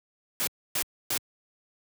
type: noise bursts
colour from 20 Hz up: white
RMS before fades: -28 dBFS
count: 3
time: 0.4-1.176 s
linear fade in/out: 0 ms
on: 72 ms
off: 280 ms
effects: high-pass 80 Hz 12 dB/octave